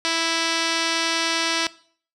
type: tone with low-pass filter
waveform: 5% pulse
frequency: 329.6 Hz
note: E4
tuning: in tune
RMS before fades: -23 dBFS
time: 0.05-1.67 s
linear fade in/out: 0 ms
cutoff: 6100 Hz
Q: 5.4
effects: noise-tail reverb RT60 0.5 s tail -19 dB re dry